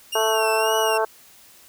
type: tone with vibrato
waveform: sawtooth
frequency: 2794 Hz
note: F7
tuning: in tune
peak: -22 dBFS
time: 0.12-0.98 s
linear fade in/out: 10 ms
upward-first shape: sine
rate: 1.9 Hz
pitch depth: 80 cents each way
type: harmonic tone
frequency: 220.3 Hz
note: A3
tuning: 2 cents sharp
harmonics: 2 / 3 / 4 / 5 / 6 / 7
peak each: -23 / -24 / -24 / -28 / -32 / -30 dBFS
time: 0.15-1.05 s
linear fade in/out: 5 ms
effects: white hiss -50 dBFS RMS until 1.68 s